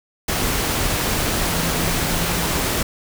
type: tone in noise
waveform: sine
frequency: 169.3 Hz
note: E3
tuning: 46 cents sharp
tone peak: -28 dBFS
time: 1.49-2.47 s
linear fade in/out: 5 ms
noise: pink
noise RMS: -21 dBFS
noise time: 0.28-2.83 s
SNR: -10 dB
effects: none